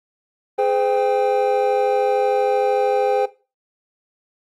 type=tone cluster; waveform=triangle; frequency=418.9 / 512 / 794 Hz; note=G#4 / C5 / G5; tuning=+15 / -38 / +22 cents; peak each=-18 dBFS; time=0.58-3.26 s; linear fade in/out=10 ms; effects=noise-tail reverb RT60 0.3 s tail -17 dB re dry + Opus 32 kbps